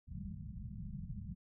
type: low-pass noise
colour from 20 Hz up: white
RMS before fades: -45 dBFS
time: 0.07-1.35 s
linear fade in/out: 20 ms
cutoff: 210 Hz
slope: 96 dB/octave
effects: none